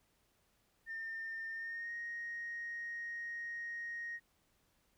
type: tone with pitch glide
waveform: sine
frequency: 1808 to 1870.7 Hz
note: A6 to A#6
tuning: +47 to +6 cents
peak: -39 dBFS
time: 0.86-4.2 s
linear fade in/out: 50 ms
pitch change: +59 cents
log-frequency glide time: 1.53-1.93 s
effects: tanh soft clip ceiling -36 dBFS + pink hiss -75 dBFS RMS until 4.97 s